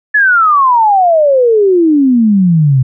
sine exponential sweep, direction down, 1741 to 125.2 Hz, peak -5 dBFS, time 0.14-2.83 s, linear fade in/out 10 ms, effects none

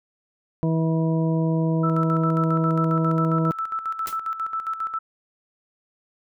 harmonic tone, 161.9 Hz, E3, 31 cents flat, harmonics 1 / 2 / 3 / 4 / 6, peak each -20 / -26 / -30 / -32 / -36 dBFS, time 0.63-3.51 s, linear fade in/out 0 ms
sine tone with tremolo, 1318.5 Hz, E6, in tune, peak -23 dBFS, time 1.83-4.99 s, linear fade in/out 10 ms, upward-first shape square, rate 7.4 Hz, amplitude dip 65%
white noise with exponential decay, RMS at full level -29 dBFS, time 4.07-4.19 s, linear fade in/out 1 ms, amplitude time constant 26 ms
effects none

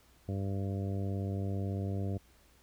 harmonic tone, 98 Hz, G2, in tune, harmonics 1 / 2 / 3 / 4 / 5 / 6 / 7, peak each -33 / -39 / -43 / -45 / -47 / -49 / -50 dBFS, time 0.28-2.18 s, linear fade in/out 10 ms, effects added 60 Hz sine -65 dBFS peak until 2.62 s + pink hiss -65 dBFS RMS until 2.62 s

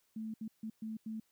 sine tone bursts at uneven times, 220 Hz, A3, in tune, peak -38 dBFS, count 5, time 0.16-0.34 / 0.41-0.48 / 0.63-0.7 / 0.82-0.97 / 1.06-1.2 s, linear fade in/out 5 ms, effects white hiss -75 dBFS RMS until 1.31 s

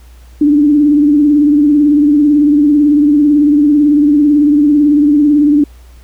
sine tone with vibrato, 293.7 Hz, D4, in tune, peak -5 dBFS, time 0.41-5.64 s, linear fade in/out 5 ms, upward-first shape triangle, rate 18 Hz, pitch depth 70 cents each way, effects added 60 Hz sine -35 dBFS peak until 6.03 s + pink hiss -48 dBFS RMS until 6.03 s

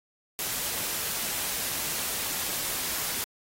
white noise, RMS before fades -31 dBFS, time 0.39-3.24 s, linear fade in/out 0 ms, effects AAC 48 kbps

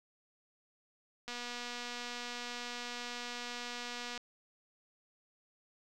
click train, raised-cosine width 0.2 ms, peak -25 dBFS, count 702, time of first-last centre 1.28-4.177 s, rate 242 Hz, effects none

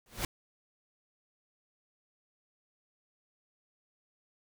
pink noise with exponential growth, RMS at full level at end -29 dBFS, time 0.06-0.25 s, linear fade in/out 2 ms, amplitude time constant 41 ms, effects none

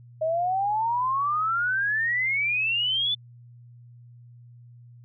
sine exponential sweep, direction up, 622.3 to 3520 Hz, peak -22 dBFS, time 0.21-3.15 s, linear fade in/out 10 ms, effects added 120 Hz sine -46 dBFS peak until 5.04 s

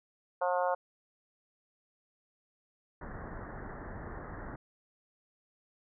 harmonic tone, 179.5 Hz, F3, 48 cents sharp, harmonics 3 / 4 / 5 / 6 / 7 / 8, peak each -31 / -33 / -34 / -37 / -42 / -41 dBFS, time 0.41-0.75 s, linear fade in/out 10 ms
pink low-pass noise, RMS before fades -43 dBFS, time 3.01-4.56 s, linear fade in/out 5 ms, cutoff 1900 Hz, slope 96 dB/octave
effects none

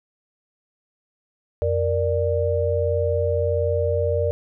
sine tone cluster, 89.6 / 466.5 / 588 Hz, F2 / A#4 / D5, +45 / +1 / +2 cents, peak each -23 dBFS, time 1.62-4.31 s, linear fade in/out 0 ms, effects none

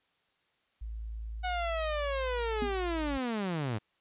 sine tone, 55 Hz, A1, in tune, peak -36 dBFS, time 0.81-3.18 s, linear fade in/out 10 ms
sawtooth linear sweep, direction down, 740 to 100 Hz, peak -27 dBFS, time 1.43-3.79 s, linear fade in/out 20 ms
sine tone with exponential decay, 247.5 Hz, B3, 4 cents sharp, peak -28 dBFS, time 2.62-2.77 s, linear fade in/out 0 ms, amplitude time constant 32 ms
effects white hiss -73 dBFS RMS until 4 s + resampled to 8000 Hz

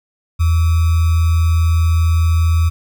sine tone with sample-and-hold, 82.41 Hz, E2, in tune, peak -10 dBFS, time 0.39-2.7 s, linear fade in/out 20 ms, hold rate 1225 Hz, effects none

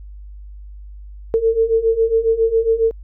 sine beating tone pair, 447.2 / 454.5 Hz, A4 / A#4, +28 / -44 cents, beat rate 7.3 Hz, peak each -18 / -15 dBFS, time 1.34-2.91 s, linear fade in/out 0 ms, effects added 50 Hz sine -33 dBFS peak until 3.03 s

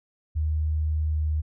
sine tone with pitch glide, 77.3 to 76.85 Hz, D#2 to D#2, -11 to -21 cents, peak -22 dBFS, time 0.35-1.42 s, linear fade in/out 20 ms, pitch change -10 cents, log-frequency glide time 1.11-1.16 s, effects none

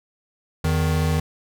square tone pair together, 83.1 / 156.87 Hz, E2 / D#3, +15 / +14 cents, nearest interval major seventh, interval 1099 cents, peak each -22 / -22 dBFS, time 0.64-1.2 s, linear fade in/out 5 ms, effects none

